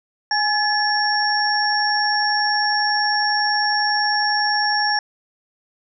sine tone cluster, 832 / 1720 / 5510 Hz, G#5 / A6 / F8, +3 / -40 / -24 cents, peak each -21 dBFS, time 0.31-4.99 s, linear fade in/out 2 ms, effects none

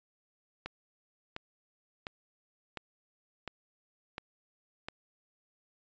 click train, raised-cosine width 0.3 ms, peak -22 dBFS, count 7, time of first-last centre 0.66-4.885 s, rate 1.42 Hz, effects resampled to 16000 Hz

